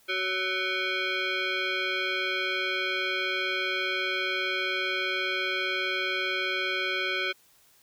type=tone with frequency modulation; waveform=sine; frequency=373.6 Hz; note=F#4; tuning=17 cents sharp; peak=-26 dBFS; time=0.08-7.33 s; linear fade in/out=20 ms; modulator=935 Hz; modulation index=3.3; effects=white hiss -61 dBFS RMS until 7.82 s